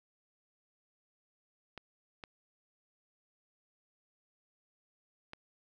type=clicks; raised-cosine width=0.3 ms; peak=-28 dBFS; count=3; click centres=1.777 / 2.238 / 5.334 s; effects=none